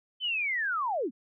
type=linear sweep; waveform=sine; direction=down; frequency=3098 to 200.5 Hz; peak=-27 dBFS; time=0.2-1.11 s; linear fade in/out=50 ms; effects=none